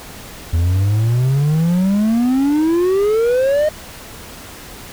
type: exponential sweep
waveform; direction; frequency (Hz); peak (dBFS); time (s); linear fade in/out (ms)
triangle; up; 81.1 to 622.3; -10; 0.53-3.69; 5
effects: pink hiss -35 dBFS RMS until 4.92 s